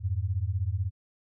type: beating tone pair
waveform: sine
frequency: 86.6 / 102.6 Hz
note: F2 / G#2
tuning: -14 / -21 cents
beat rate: 16 Hz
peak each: -29 dBFS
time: 0-0.91 s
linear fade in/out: 50 ms
effects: none